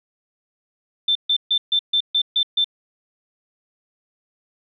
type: tone bursts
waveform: sine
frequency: 3553 Hz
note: A7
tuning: 16 cents sharp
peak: -15 dBFS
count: 8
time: 1.08-2.644 s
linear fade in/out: 5 ms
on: 73 ms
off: 140 ms
effects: none